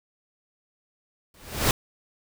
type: noise with exponential growth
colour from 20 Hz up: pink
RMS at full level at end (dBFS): -17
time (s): 1.34-1.71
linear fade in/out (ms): 2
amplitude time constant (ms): 80
effects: none